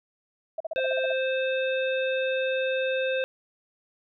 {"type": "tone bursts", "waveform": "sine", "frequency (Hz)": 646, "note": "E5", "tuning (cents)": -35, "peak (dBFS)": -27, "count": 9, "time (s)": [0.58, 1.124], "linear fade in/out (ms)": 5, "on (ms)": 24, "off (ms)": 41}
{"type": "harmonic tone", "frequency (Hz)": 523.3, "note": "C5", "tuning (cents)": 0, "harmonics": [1, 3, 5, 7], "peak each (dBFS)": [-25, -33, -33, -38], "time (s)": [0.76, 3.24], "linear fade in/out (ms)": 0}
{"effects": []}